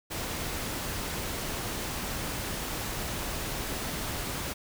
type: noise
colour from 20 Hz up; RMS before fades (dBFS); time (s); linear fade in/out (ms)
pink; -34; 0.1-4.54; 20
effects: none